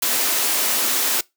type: high-pass noise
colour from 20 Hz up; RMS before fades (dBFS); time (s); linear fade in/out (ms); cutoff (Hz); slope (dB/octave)
white; -20; 0.02-1.21; 5; 210; 96
effects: noise-tail reverb RT60 0.2 s tail -23 dB re dry